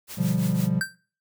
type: noise with tremolo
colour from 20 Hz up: white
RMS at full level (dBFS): -36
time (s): 0.07-0.7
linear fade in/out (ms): 50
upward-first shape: triangle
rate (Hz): 5.9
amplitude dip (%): 80
type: chord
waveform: triangle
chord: G dominant seventh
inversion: first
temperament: equal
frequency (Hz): 123.47 / 146.83 / 174.61 / 196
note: B2 / D3 / F3 / G3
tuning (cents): 0 / 0 / 0 / 0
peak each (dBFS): -27 / -27 / -22 / -25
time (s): 0.17-0.81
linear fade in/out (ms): 20
type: tone with exponential decay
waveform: square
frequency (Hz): 1566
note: G6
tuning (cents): -2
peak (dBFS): -21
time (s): 0.81-0.95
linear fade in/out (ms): 1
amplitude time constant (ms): 30
effects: noise-tail reverb RT60 0.4 s tail -21 dB re dry